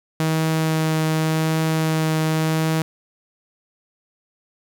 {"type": "tone with vibrato", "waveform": "sawtooth", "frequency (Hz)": 158.7, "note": "D#3", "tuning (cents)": 35, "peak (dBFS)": -14, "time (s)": [0.2, 2.82], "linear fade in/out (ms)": 0, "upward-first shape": "triangle", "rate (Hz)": 0.88, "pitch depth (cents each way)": 11, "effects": ["8-bit"]}